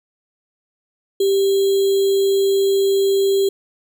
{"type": "tone with sample-and-hold", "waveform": "sine", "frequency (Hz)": 392, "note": "G4", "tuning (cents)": 0, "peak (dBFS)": -13, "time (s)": [1.2, 3.49], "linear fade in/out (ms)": 5, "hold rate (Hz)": 3675, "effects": []}